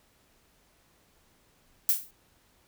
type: noise with exponential decay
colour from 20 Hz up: violet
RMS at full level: -20 dBFS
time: 1.89-2.11 s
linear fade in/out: 1 ms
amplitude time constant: 47 ms
effects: pink hiss -65 dBFS RMS until 2.67 s